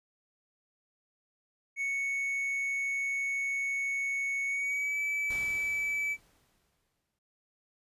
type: tone with pitch glide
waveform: triangle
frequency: 2217 to 2302 Hz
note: C#7 to D7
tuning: 0 to -35 cents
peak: -28 dBFS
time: 1.76-6.17 s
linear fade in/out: 50 ms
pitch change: +65 cents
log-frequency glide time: 4.46-4.99 s
type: noise with exponential decay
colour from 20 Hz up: pink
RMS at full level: -45 dBFS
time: 5.3-7.19 s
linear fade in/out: 5 ms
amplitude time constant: 410 ms
effects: noise-tail reverb RT60 0.2 s tail -22 dB re dry + resampled to 32000 Hz